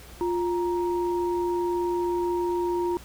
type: tone pair together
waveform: sine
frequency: 350.9 / 936.8 Hz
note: F4 / A#5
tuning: +8 / +8 cents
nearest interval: octave + perfect fourth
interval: 1700 cents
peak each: -24 / -30 dBFS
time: 0.21-2.97 s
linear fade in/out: 0 ms
effects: added 60 Hz sine -47 dBFS peak until 3.04 s + pink hiss -48 dBFS RMS until 3.04 s